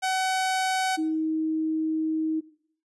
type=tone pair in turn; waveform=sawtooth / sine; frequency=754 / 316.1 Hz; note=F#5 / D#4; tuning=+32 / +27 cents; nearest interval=octave + minor third; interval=1505 cents; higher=first; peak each=-20 / -23 dBFS; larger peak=first; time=0.02-0.97 / 0.97-2.41 s; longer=second; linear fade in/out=20 ms; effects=noise-tail reverb RT60 0.6 s tail -18 dB re dry + resampled to 24000 Hz